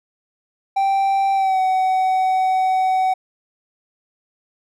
triangle tone with pitch glide, 782 to 752.3 Hz, G5 to F#5, -4 to +29 cents, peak -13 dBFS, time 0.76-3.14 s, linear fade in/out 10 ms, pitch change -67 cents, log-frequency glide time 1.34-1.6 s, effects none

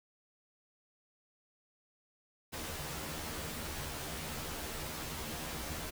pink noise with comb filter, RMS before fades -41 dBFS, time 2.52-5.91 s, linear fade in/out 20 ms, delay 13 ms, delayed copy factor +0.85, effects none

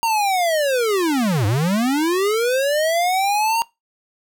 square linear two-way sweep, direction down then up, 932.3 to 95.9 to 932.3 Hz, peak -17 dBFS, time 0.03-3.62 s, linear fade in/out 0 ms, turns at 1.46 s, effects noise-tail reverb RT60 0.2 s tail -21 dB re dry

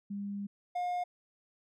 sine / triangle tone pair in turn, 201.3 / 714 Hz, G3 / F5, +46 / +38 cents, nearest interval octave + minor seventh, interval 2192 cents, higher second, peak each -35 / -29 dBFS, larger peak second, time 0.1-0.47 / 0.75-1.04 s, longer first, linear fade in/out 10 ms, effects none

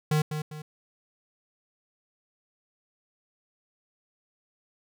square tone with echo, 152.7 Hz, D#3, 32 cents flat, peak -22 dBFS, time 0.11-0.22 s, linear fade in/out 5 ms, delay 200 ms, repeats 2, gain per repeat -8 dB, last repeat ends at 0.62 s, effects none

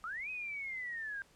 sine linear two-way sweep, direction up then down, 1222 to 2543 to 1581 Hz, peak -38 dBFS, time 0.04-1.22 s, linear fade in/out 0 ms, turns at 0.3 s, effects pink hiss -65 dBFS RMS until 1.35 s + low-pass 10000 Hz 12 dB/octave

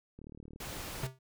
click train, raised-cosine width 3 ms, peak -36 dBFS, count 15, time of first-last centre 0.19-0.56 s, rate 37.8 Hz
pink noise, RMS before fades -42 dBFS, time 0.6-1.07 s, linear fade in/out 5 ms
square tone with exponential decay, 130.81 Hz, C3, in tune, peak -31 dBFS, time 1.03-1.19 s, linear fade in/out 5 ms, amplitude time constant 34 ms
effects none

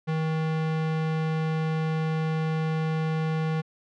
square tone, 158.6 Hz, D#3, 33 cents sharp, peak -25 dBFS, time 0.07-3.62 s, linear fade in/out 20 ms, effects low-pass 3000 Hz 12 dB/octave

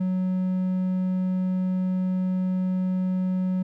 triangle tone, 185 Hz, F#3, in tune, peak -20 dBFS, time 0-3.63 s, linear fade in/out 10 ms, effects none

